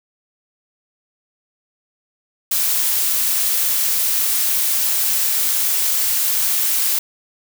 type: noise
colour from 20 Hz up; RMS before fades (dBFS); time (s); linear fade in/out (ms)
blue; -18; 2.51-6.99; 5
effects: none